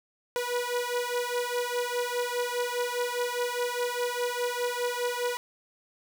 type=beating tone pair; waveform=sawtooth; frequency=485.1 / 490 Hz; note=B4 / B4; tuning=-31 / -14 cents; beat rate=4.9 Hz; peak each=-27 dBFS; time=0.36-5.37 s; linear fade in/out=0 ms; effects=none